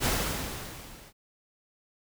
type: noise with level ramp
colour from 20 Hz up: pink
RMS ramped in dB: -24 to -52 dBFS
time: 0-1.13 s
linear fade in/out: 50 ms
effects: none